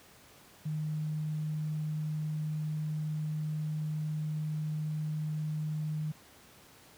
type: tone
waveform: sine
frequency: 153.7 Hz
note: D#3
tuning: 21 cents flat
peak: -31 dBFS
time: 0.65-6.12 s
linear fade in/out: 10 ms
effects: pink hiss -57 dBFS RMS until 6.97 s + high-pass 80 Hz 12 dB/octave